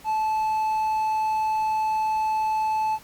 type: tone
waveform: triangle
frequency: 870 Hz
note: A5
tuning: 20 cents flat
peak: -19 dBFS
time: 0.04-2.99 s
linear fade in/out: 50 ms
effects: pink hiss -49 dBFS RMS until 3.03 s + MP3 96 kbps